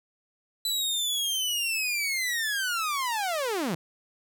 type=linear sweep; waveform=sawtooth; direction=down; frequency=3998 to 146.83 Hz; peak=-23 dBFS; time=0.65-3.75 s; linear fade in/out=2 ms; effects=none